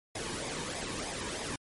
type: noise with flanger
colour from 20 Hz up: pink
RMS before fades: -37 dBFS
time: 0.15-1.56 s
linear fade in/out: 5 ms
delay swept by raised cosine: 0.68 to 1.51 ms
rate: 3.2 Hz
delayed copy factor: -0.6
effects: MP3 48 kbps